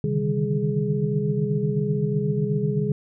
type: tone cluster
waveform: sine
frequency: 133.2 / 148.2 / 156.2 / 199 / 419.3 Hz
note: C3 / D3 / D#3 / G3 / G#4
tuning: +31 / +16 / +7 / +26 / +17 cents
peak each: -27 dBFS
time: 0.04-2.92 s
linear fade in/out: 2 ms
effects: none